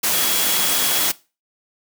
sine tone in noise, 3333 Hz, G#7, 5 cents sharp, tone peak -27 dBFS, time 0.13-1.09 s, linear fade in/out 10 ms, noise white, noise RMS -19 dBFS, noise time 0.03-1.12 s, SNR -11 dB, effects noise-tail reverb RT60 0.3 s tail -20 dB re dry + high-pass 150 Hz 12 dB/octave

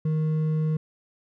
triangle tone with hard clipping, 156.1 Hz, D#3, 6 cents sharp, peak -23 dBFS, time 0.05-0.77 s, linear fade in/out 5 ms, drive 8 dB, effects none

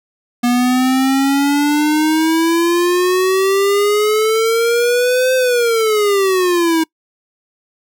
square exponential two-way sweep, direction up then down, 240.9 to 518 to 318.4 Hz, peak -12 dBFS, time 0.43-6.84 s, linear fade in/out 10 ms, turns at 5.35 s, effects noise-tail reverb RT60 0.1 s tail -25 dB re dry

